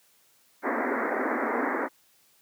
pink band-pass noise, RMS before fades -28 dBFS, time 0.62-1.89 s, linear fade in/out 50 ms, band 230 to 2100 Hz, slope 96 dB/octave, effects white hiss -63 dBFS RMS until 2.41 s + high-pass 100 Hz 12 dB/octave

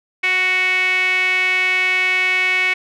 sawtooth tone with band-pass filter, 370 Hz, F#4, in tune, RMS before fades -17 dBFS, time 0.23-2.74 s, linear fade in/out 10 ms, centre 2300 Hz, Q 8.8, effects none

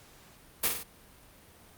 white noise with echo, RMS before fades -26 dBFS, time 0.63-0.69 s, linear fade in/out 10 ms, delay 48 ms, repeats 3, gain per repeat -5 dB, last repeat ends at 0.834 s, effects pink hiss -56 dBFS RMS until 1.77 s + Opus 48 kbps

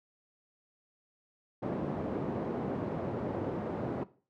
pink band-pass noise, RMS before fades -35 dBFS, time 1.62-4.04 s, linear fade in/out 10 ms, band 160 to 600 Hz, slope 12 dB/octave, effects noise-tail reverb RT60 0.4 s tail -18 dB re dry + high-pass 60 Hz 12 dB/octave

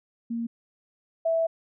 sine tone pair in turn, 232.2 / 656.8 Hz, A#3 / E5, -7 / -6 cents, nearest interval octave + tritone, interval 1801 cents, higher second, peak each -27 / -21 dBFS, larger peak second, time 0.3-0.47 / 1.25-1.47 s, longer second, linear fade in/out 10 ms, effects none

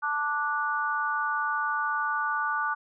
sine chord, D major, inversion second, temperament just, 881 / 1174.7 / 1468.3 Hz, A5 / D6 / F#6, +2 / 0 / -14 cents, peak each -32 / -29 / -29 dBFS, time 0.02-2.75 s, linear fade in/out 20 ms, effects none

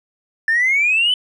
triangle exponential sweep, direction up, 1760 to 3054 Hz, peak -10 dBFS, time 0.48-1.14 s, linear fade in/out 2 ms, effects tanh soft clip ceiling -10 dBFS + resampled to 24000 Hz

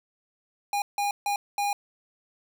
square tone bursts at uneven times, 814 Hz, G#5, 35 cents flat, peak -25 dBFS, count 4, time 0.73-0.82 / 0.98-1.11 / 1.26-1.36 / 1.58-1.73 s, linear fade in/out 2 ms, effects none

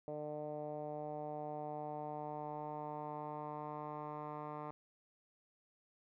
10% pulse tone with low-pass filter sweep, 150.1 Hz, D3, 38 cents sharp, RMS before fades -44 dBFS, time 0.08-4.71 s, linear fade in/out 0 ms, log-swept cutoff 600 to 1200 Hz, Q 3.3, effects none

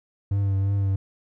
triangle tone with vibrato, 98.4 Hz, G2, 7 cents sharp, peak -18 dBFS, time 0.31-0.96 s, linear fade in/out 5 ms, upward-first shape triangle, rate 2.9 Hz, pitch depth 33 cents each way, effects none

